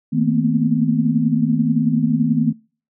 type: tone cluster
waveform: sine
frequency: 158.4 / 222.9 / 234.3 / 252.5 Hz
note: D#3 / A3 / A#3 / B3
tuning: +31 / +23 / +9 / +39 cents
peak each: -20 dBFS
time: 0.12-2.53 s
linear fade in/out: 20 ms
effects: noise-tail reverb RT60 0.4 s tail -25 dB re dry